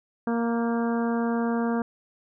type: harmonic tone with a mistuned harmonic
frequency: 233.1 Hz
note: A#3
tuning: in tune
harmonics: 1 / 2 / 3 / 4 / 5 / 6 / 7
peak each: -24 / -30 / -34 / -36 / -38 / -40 / -41 dBFS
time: 0.27-1.82 s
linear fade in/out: 2 ms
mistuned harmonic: 7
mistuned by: -25 cents
effects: none